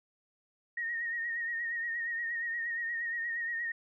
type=tone with vibrato; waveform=sine; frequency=1864.7 Hz; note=A#6; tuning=in tune; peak=-32 dBFS; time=0.77-3.72 s; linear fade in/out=5 ms; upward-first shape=triangle; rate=8.5 Hz; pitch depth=53 cents each way; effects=none